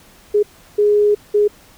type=tone bursts at uneven times; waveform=sine; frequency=415.3 Hz; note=G#4; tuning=in tune; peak=-10 dBFS; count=3; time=0.34-0.43 / 0.78-1.15 / 1.34-1.48 s; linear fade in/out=10 ms; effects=pink hiss -47 dBFS RMS until 1.77 s